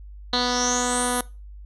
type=tone with low-pass filter sweep; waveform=10% pulse; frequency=246.5 Hz; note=B3; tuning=3 cents flat; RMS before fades=-23 dBFS; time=0.33-1.21 s; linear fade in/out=2 ms; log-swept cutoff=4100 to 11000 Hz; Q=9.5; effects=noise-tail reverb RT60 0.3 s tail -21 dB re dry + added 50 Hz sine -38 dBFS peak until 1.65 s